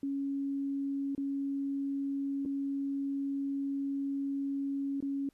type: tone with dropouts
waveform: sine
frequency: 277.2 Hz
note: C#4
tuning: in tune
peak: -31 dBFS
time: 0.03-5.29 s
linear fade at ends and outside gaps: 2 ms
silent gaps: 1.15-1.178 / 2.452-2.458 / 5.005-5.025 s
effects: pink hiss -73 dBFS RMS until 5.33 s + resampled to 32000 Hz